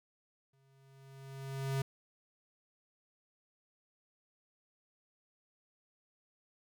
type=tone with exponential growth; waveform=square; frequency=135.5 Hz; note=C#3; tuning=39 cents flat; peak=-31 dBFS; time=0.53-1.82 s; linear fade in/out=5 ms; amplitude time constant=280 ms; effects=none